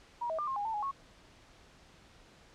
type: tone with pitch steps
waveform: sine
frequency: 954 / 642 / 1196 / 1067 / 818 / 893 / 835 / 1099 Hz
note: A#5 / E5 / D6 / C6 / G#5 / A5 / G#5 / C#6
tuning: +40 / -46 / +31 / +34 / -26 / +25 / +9 / -15 cents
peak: -32 dBFS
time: 0.21-0.914 s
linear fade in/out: 10 ms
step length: 88 ms
effects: pink hiss -59 dBFS RMS until 2.54 s + low-pass 6000 Hz 12 dB/octave